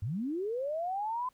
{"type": "linear sweep", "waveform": "sine", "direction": "up", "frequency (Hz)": [87.31, 1029], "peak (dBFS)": -31, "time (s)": [0.02, 1.29], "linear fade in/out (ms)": 5, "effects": ["pink hiss -70 dBFS RMS until 1.33 s"]}